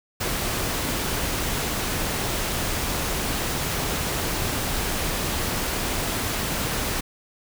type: noise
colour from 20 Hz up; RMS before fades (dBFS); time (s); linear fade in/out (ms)
pink; -26; 0.2-7.01; 10
effects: none